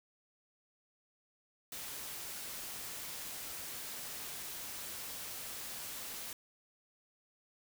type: noise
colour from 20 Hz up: white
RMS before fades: -44 dBFS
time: 1.72-6.33 s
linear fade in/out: 2 ms
effects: none